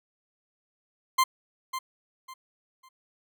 40% pulse tone with echo, 1046.5 Hz, C6, in tune, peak -18 dBFS, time 1.18-1.24 s, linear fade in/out 10 ms, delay 550 ms, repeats 3, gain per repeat -11 dB, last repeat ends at 2.89 s, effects none

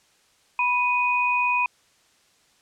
sine tone pair together, 982.6 / 2489 Hz, B5 / D#7, -9 / 0 cents, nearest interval octave + major third, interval 1609 cents, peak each -22 dBFS, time 0.59-1.66 s, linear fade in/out 2 ms, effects white hiss -61 dBFS RMS until 2.61 s + low-pass 8000 Hz 12 dB/octave

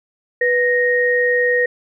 sine tone pair together, 491.6 / 1864.7 Hz, B4 / A#6, -8 / 0 cents, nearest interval octave + major seventh, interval 2308 cents, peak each -16 dBFS, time 0.41-1.66 s, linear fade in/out 5 ms, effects none

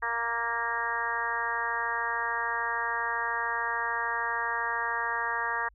harmonic tone, 233.1 Hz, A#3, in tune, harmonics 2 / 3 / 4 / 5 / 6 / 7 / 8, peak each -42 / -41 / -33 / -34 / -40 / -33 / -34 dBFS, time 0.02-5.69 s, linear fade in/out 10 ms, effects added 50 Hz sine -57 dBFS peak until 5.74 s

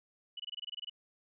sine tone bursts, 2960 Hz, F#7, in tune, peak -39 dBFS, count 11, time 0.37-0.897 s, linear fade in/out 5 ms, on 27 ms, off 23 ms, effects none

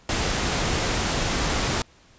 pink noise, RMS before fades -24 dBFS, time 0.09-1.82 s, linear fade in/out 2 ms, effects pink hiss -55 dBFS RMS until 2.18 s + resampled to 16000 Hz

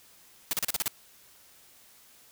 white noise bursts, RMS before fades -28 dBFS, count 7, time 0.51-0.879 s, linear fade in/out 0 ms, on 21 ms, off 37 ms, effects white hiss -57 dBFS RMS until 2.31 s

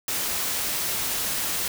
white noise, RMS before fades -27 dBFS, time 0.08-1.68 s, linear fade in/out 2 ms, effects none

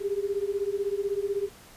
sine beating tone pair, 392.9 / 408.9 Hz, G4 / G#4, +4 / -27 cents, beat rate 16 Hz, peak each -29 dBFS, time 0-1.49 s, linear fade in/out 20 ms, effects pink hiss -51 dBFS RMS until 1.76 s + resampled to 32000 Hz

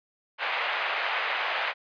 white band-pass noise, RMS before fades -29 dBFS, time 0.38-1.74 s, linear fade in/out 50 ms, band 580 to 2700 Hz, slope 24 dB/octave, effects resampled to 11025 Hz

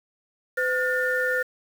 sine tone cluster, 507 / 1436 / 1794 Hz, B4 / F6 / A6, +45 / +48 / +33 cents, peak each -26 dBFS, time 0.57-1.43 s, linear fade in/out 10 ms, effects 7-bit

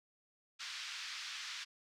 white band-pass noise, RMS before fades -45 dBFS, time 0.59-1.65 s, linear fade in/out 20 ms, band 1300 to 5200 Hz, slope 24 dB/octave, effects none

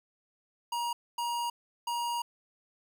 square tone bursts at uneven times, 949 Hz, A#5, 31 cents sharp, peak -31 dBFS, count 3, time 0.72-0.93 / 1.18-1.5 / 1.87-2.22 s, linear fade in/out 5 ms, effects 11-bit

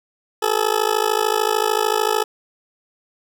20% pulse tone with amplitude modulation, 430.1 Hz, A4, 39 cents flat, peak -8 dBFS, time 0.42-2.24 s, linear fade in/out 10 ms, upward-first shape sine, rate 53.4 Hz, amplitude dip 95%, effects none

